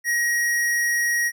square tone, 1893 Hz, A#6, 26 cents sharp, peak -20 dBFS, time 0.04-1.32 s, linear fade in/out 50 ms, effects none

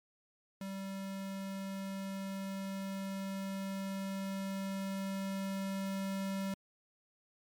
square tone with level ramp, 194.2 Hz, G3, 16 cents flat, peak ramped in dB -40 to -35 dBFS, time 0.61-6.54 s, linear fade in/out 2 ms, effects MP3 96 kbps

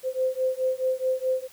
sine beating tone pair, 515 / 519.7 Hz, C5 / C5, -28 / -12 cents, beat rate 4.7 Hz, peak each -26 dBFS, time 0.03-1.48 s, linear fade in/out 50 ms, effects white hiss -52 dBFS RMS until 1.52 s

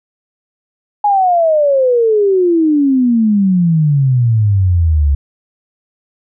sine exponential sweep, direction down, 840 to 68.8 Hz, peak -8 dBFS, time 1.04-5.15 s, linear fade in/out 5 ms, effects none

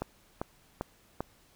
click train, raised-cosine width 1 ms, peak -18 dBFS, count 4, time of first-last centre 0.02-1.206 s, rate 2.53 Hz, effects pink hiss -63 dBFS RMS until 1.55 s

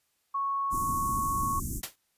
sine tone, 1105 Hz, C#6, 6 cents flat, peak -27 dBFS, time 0.34-1.6 s, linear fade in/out 10 ms
pink band-stop noise, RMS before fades -34 dBFS, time 0.7-1.82 s, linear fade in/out 50 ms, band 330 to 6500 Hz, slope 48 dB/octave
white noise with exponential decay, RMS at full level -29 dBFS, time 1.83-1.96 s, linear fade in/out 5 ms, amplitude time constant 27 ms
effects white hiss -74 dBFS RMS until 2.17 s + resampled to 32000 Hz

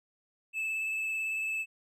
triangle tone with vibrato, 2619 Hz, E7, 12 cents flat, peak -29 dBFS, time 0.53-1.66 s, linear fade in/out 50 ms, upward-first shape triangle, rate 18 Hz, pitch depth 18 cents each way, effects none

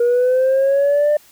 sine linear sweep, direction up, 474.4 to 600 Hz, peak -10 dBFS, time 0-1.17 s, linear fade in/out 5 ms, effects tanh soft clip ceiling -10 dBFS + white hiss -49 dBFS RMS until 1.31 s

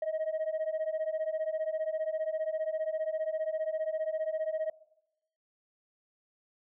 sine beating tone pair, 623 / 638 Hz, D#5 / D#5, +2 / +43 cents, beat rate 15 Hz, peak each -31 / -31 dBFS, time 0.02-4.7 s, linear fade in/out 5 ms, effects noise-tail reverb RT60 0.9 s tail -21 dB re dry + tanh soft clip ceiling -27 dBFS

